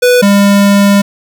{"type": "tone pair in turn", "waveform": "square", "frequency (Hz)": [493.9, 200.8], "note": ["B4", "G3"], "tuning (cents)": [0, 42], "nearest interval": "octave + major third", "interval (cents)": 1558, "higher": "first", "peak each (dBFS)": -5, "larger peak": "neither", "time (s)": [[0.02, 0.22], [0.22, 1.02]], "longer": "second", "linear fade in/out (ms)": 10, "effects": []}